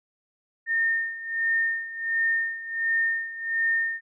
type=tone with tremolo; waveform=sine; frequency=1823 Hz; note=A#6; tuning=39 cents flat; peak=-20 dBFS; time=0.66-4.01 s; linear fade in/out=50 ms; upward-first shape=sine; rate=1.4 Hz; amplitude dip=80%; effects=none